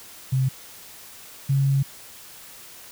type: tone pair in turn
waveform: sine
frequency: 131.3 / 137.31 Hz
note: C3 / C#3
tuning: +6 / -16 cents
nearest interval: minor second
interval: 78 cents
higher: second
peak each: -18 / -17 dBFS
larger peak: second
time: 0.32-0.49 / 1.49-1.83 s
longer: second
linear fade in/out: 10 ms
effects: white hiss -44 dBFS RMS until 2.91 s